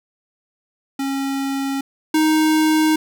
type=tone pair in turn; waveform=square; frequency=273.1 / 312 Hz; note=C#4 / D#4; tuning=-26 / +5 cents; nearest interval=major second; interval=231 cents; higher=second; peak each=-21 / -14 dBFS; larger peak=second; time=0.99-1.81 / 2.14-2.96 s; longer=neither; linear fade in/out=5 ms; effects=none